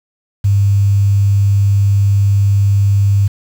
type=tone with quantisation; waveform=sine; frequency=100 Hz; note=G2; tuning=35 cents sharp; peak=-8 dBFS; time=0.44-3.28 s; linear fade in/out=10 ms; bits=6; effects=none